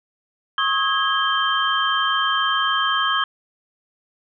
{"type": "tone cluster", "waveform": "sine", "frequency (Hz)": [1092, 1272, 1645, 3139], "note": ["C#6", "D#6", "G#6", "G7"], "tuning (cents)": [-26, 38, -17, 2], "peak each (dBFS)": -23, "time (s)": [0.58, 3.24], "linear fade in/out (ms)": 2, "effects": []}